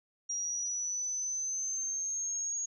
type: linear sweep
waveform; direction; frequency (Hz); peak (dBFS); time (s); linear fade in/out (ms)
sine; up; 5700 to 6645; -32; 0.29-2.66; 10
effects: none